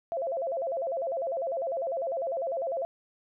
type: tone with vibrato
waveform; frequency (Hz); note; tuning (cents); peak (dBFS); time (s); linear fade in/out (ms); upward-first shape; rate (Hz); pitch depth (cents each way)
sine; 600; D5; +37; -28; 0.12-2.85; 0; square; 10; 200
effects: none